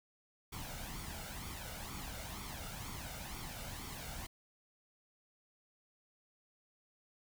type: noise with flanger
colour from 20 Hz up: pink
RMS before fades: -45 dBFS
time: 0.52-4.27 s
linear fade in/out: 10 ms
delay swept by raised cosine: 0.88 to 1.41 ms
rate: 2.1 Hz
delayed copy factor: +0.6
effects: none